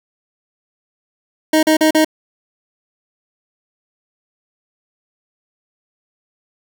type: tone bursts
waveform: 25% pulse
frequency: 312.7 Hz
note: D#4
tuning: 9 cents sharp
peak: -6 dBFS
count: 4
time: 1.53-2.047 s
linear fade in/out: 5 ms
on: 100 ms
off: 39 ms
effects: none